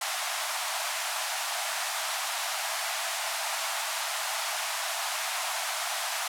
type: high-pass noise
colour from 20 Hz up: pink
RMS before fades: -31 dBFS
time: 0.01-6.28 s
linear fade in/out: 5 ms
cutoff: 630 Hz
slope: 96 dB/octave
effects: low-pass 12000 Hz 12 dB/octave